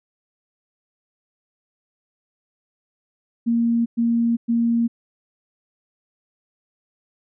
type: tone bursts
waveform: sine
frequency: 233.1 Hz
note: A#3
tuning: in tune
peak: -16 dBFS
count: 3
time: 3.46-4.88 s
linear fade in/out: 20 ms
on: 400 ms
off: 110 ms
effects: none